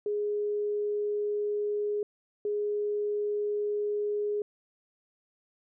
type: tone pair in turn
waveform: sine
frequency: 415.3 / 415.3 Hz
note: G#4 / G#4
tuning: 0 / 0 cents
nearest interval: unison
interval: 0 cents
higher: neither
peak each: -27 dBFS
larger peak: neither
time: 0.06-2.03 / 2.45-4.42 s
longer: neither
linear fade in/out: 2 ms
effects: none